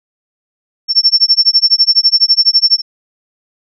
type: tone with tremolo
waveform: sine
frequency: 5420 Hz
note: E8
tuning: 47 cents sharp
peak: -3 dBFS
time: 0.88-2.82 s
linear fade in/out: 50 ms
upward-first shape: sine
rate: 12 Hz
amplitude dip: 100%
effects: none